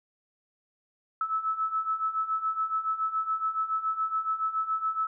sine beating tone pair, 1300 / 1307.1 Hz, E6 / E6, -24 / -15 cents, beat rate 7.1 Hz, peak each -32 / -28 dBFS, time 1.21-5.07 s, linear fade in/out 2 ms, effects none

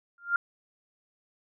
sine tone with exponential growth, 1396.9 Hz, F6, in tune, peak -18 dBFS, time 0.18-0.36 s, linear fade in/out 2 ms, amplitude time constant 37 ms, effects none

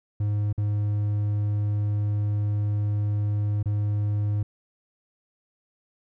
triangle tone with dropouts, 103.83 Hz, G#2, in tune, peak -20 dBFS, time 0.2-4.43 s, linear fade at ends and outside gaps 5 ms, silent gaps 0.528-0.578 / 3.629-3.657 s, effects none

